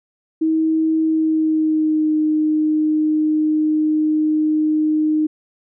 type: tone with pitch glide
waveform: sine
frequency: 318.6 to 308.3 Hz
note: D#4 to D#4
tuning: +41 to -16 cents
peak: -14 dBFS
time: 0.41-5.27 s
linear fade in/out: 10 ms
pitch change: -57 cents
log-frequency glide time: 1.02-2.15 s
effects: none